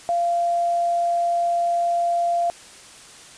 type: tone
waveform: sine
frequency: 690 Hz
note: F5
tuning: 21 cents flat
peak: -18 dBFS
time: 0.09-2.5 s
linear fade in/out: 0 ms
effects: white hiss -44 dBFS RMS until 3.37 s + resampled to 22050 Hz